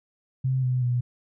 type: tone with pitch steps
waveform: sine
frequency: 130.81 / 126.72 / 122.76 Hz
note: C3 / B2 / B2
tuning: 0 / +45 / -10 cents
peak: -21 dBFS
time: 0.44-1.01 s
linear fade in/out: 10 ms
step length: 190 ms
effects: none